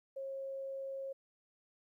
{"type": "tone", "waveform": "sine", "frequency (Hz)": 541, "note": "C#5", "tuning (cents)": -42, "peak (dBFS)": -39, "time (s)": [0.16, 1.13], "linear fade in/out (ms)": 10, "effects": ["13-bit"]}